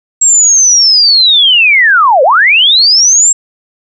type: linear two-way sweep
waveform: sine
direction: down then up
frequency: 7640 to 492.6 to 7640 Hz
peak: -3 dBFS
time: 0.21-3.33 s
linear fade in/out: 10 ms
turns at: 2.23 s
effects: none